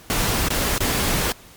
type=noise with dropouts; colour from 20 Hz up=pink; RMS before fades=-21 dBFS; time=0.1-1.32 s; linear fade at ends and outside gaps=0 ms; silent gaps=0.484-0.504 / 0.78-0.805 s; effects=pink hiss -46 dBFS RMS until 1.56 s + MP3 96 kbps